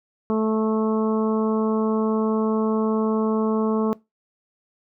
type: harmonic tone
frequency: 218.8 Hz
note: A3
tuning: 9 cents flat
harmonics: 1 / 2 / 3 / 4 / 5 / 6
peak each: -21 / -23 / -32 / -34 / -32 / -39 dBFS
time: 0.3-3.93 s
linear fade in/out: 0 ms
effects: noise-tail reverb RT60 0.2 s tail -21 dB re dry